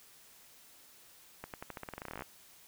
accelerating click train, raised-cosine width 0.5 ms, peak -26 dBFS, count 19, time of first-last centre 1.44-2.222 s, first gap 98 ms, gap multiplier 0.89, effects white hiss -59 dBFS RMS until 2.67 s

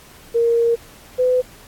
sine tone pair in turn, 466.2 / 504.4 Hz, A#4 / B4, 0 / +36 cents, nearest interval minor second, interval 136 cents, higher second, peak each -13 dBFS, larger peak neither, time 0.34-0.76 / 1.18-1.42 s, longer first, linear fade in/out 20 ms, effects pink hiss -45 dBFS RMS until 1.67 s + AAC 64 kbps

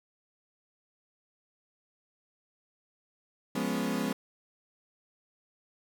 35% pulse chord, C# dominant seventh, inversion first, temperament equal with one note detuned, 175.63 / 207.7 / 246.9 / 277.2 Hz, E#3 / G#3 / B3 / C#4, +10 / 0 / 0 / 0 cents, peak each -35 / -32 / -32 / -34 dBFS, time 3.55-4.13 s, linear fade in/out 5 ms, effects none

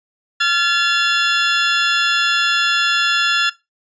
25% pulse tone pair together, 1380.2 / 1720 Hz, F6 / A6, -21 / -40 cents, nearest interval major third, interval 381 cents, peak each -12 dBFS, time 0.4-3.5 s, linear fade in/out 10 ms, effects noise-tail reverb RT60 0.2 s tail -17 dB re dry + resampled to 16000 Hz

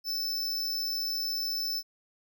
square tone with amplitude modulation, 5274 Hz, E8, in tune, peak -28 dBFS, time 0.04-1.83 s, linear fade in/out 50 ms, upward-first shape sine, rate 266 Hz, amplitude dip 40%, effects none

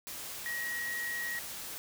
sine tone in noise, 1900 Hz, A#6, 33 cents sharp, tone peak -34 dBFS, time 0.46-1.39 s, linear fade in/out 0 ms, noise white, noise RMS -42 dBFS, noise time 0.07-1.78 s, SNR +5 dB, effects none

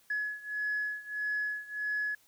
sine beating tone pair, 1694 / 1695.6 Hz, G#6 / G#6, +34 / +35 cents, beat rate 1.6 Hz, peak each -33 / -35 dBFS, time 0.1-2.15 s, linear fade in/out 5 ms, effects tanh soft clip ceiling -25 dBFS + white hiss -65 dBFS RMS until 2.27 s

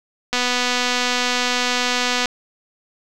click train, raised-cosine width 0.2 ms, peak -3 dBFS, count 477, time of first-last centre 0.33-2.257 s, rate 247 Hz, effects none

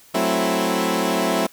15% pulse chord, F# half-diminished seventh, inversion none, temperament equal, 185 / 220 / 261.6 / 329.6 Hz, F#3 / A3 / C4 / E4, 0 / 0 / 0 / 0 cents, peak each -18 dBFS, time 0.14-1.47 s, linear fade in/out 10 ms, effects white hiss -50 dBFS RMS until 1.52 s

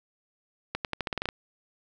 accelerating click train, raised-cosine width 0.3 ms, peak -13 dBFS, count 10, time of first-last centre 0.75-1.289 s, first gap 98 ms, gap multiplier 0.87, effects none

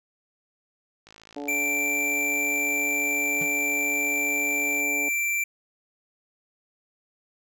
click train, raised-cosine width 0.2 ms, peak -30 dBFS, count 204, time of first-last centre 1.07-4.802 s, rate 54.4 Hz
harmonic tone, 144 Hz, D3, 34 cents flat, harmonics 2 / 3 / 4 / 5 / 6, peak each -34 / -38 / -40 / -42 / -44 dBFS, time 1.36-5.09 s, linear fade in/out 5 ms
square tone, 2349 Hz, D7, in tune, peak -24 dBFS, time 1.48-5.44 s, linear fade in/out 5 ms
square tone with exponential decay, 163.6 Hz, E3, 13 cents flat, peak -32 dBFS, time 3.41-3.51 s, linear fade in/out 5 ms, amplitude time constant 20 ms
effects none

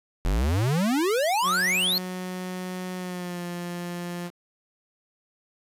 square exponential sweep, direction up, 41.2 to 4449 Hz, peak -22 dBFS, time 0.25-1.98 s, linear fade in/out 0 ms
sawtooth tone with pitch glide, 183.2 to 174.93 Hz, F#3 to F3, -17 to +3 cents, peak -27 dBFS, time 1.42-4.31 s, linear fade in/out 50 ms, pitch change -80 cents, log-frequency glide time 2.96-3.43 s
effects resampled to 32000 Hz + 8-bit

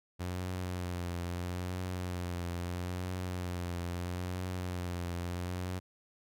sawtooth tone with vibrato, 89.3 Hz, F2, 39 cents sharp, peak -31 dBFS, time 0.19-5.8 s, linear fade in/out 20 ms, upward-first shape triangle, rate 0.76 Hz, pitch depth 51 cents each way, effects none

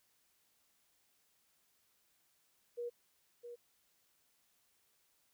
sine tone with echo, 478.4 Hz, A#4, 45 cents sharp, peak -38 dBFS, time 2.77-2.9 s, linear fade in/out 20 ms, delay 660 ms, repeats 1, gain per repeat -8 dB, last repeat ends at 3.56 s, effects white hiss -75 dBFS RMS until 5.33 s

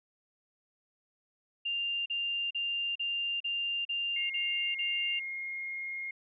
sine tone bursts, 2794 Hz, F7, in tune, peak -30 dBFS, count 8, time 1.65-5.196 s, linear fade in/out 10 ms, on 410 ms, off 38 ms
sine tone, 2141 Hz, C7, 39 cents sharp, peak -35 dBFS, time 4.16-6.11 s, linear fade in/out 5 ms
effects none

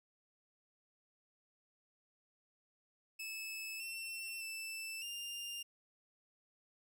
sawtooth tone with pitch steps, 2609 / 2698 / 2650 / 2802 Hz, E7 / E7 / E7 / F7, -18 / +40 / +9 / +5 cents, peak -39 dBFS, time 3.19-5.63 s, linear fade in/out 10 ms, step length 610 ms, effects none

